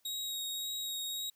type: tone with vibrato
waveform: sawtooth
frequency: 3785 Hz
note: A#7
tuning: 26 cents sharp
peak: -33 dBFS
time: 0.05-1.3 s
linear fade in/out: 5 ms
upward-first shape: sine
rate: 1.8 Hz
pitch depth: 12 cents each way
effects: white hiss -73 dBFS RMS until 1.35 s + high-pass 100 Hz 12 dB/octave